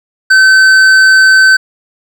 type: tone with hard clipping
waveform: sine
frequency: 1534 Hz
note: G6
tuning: 38 cents flat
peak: -4 dBFS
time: 0.3-1.57 s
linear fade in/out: 10 ms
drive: 8 dB
effects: none